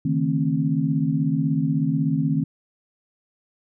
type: tone cluster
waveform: sine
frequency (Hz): 142.8 / 159.1 / 225.9 / 267.6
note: D3 / D#3 / A3 / C4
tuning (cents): -48 / +39 / +46 / +39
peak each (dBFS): -27 / -22 / -27 / -24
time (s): 0.05-2.44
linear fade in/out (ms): 5
effects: none